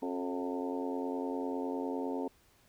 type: harmonic tone with a mistuned harmonic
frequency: 89.9 Hz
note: F#2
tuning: 49 cents flat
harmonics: 3 / 4 / 5 / 6 / 7 / 8 / 9 / 10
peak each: -36 / -42 / -39 / -44 / -47 / -46 / -51 / -44 dBFS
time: 0.02-2.28 s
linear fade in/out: 5 ms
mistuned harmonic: 5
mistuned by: -46 cents
effects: pink hiss -66 dBFS RMS until 2.68 s